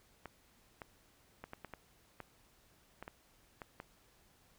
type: clicks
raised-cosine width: 0.5 ms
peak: -30 dBFS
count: 11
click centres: 0.257 / 0.818 / 1.44 / 1.534 / 1.647 / 1.737 / 2.203 / 3.026 / 3.079 / 3.618 / 3.801 s
effects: pink hiss -68 dBFS RMS until 4.58 s